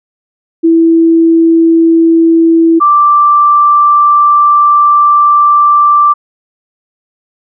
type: tone pair in turn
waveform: sine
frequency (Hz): 329.6 / 1174.6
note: E4 / D6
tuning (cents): 0 / 0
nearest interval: octave + minor seventh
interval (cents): 2200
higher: second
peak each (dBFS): -3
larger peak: neither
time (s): 0.63-2.8 / 2.8-6.14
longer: second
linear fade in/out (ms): 20
effects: none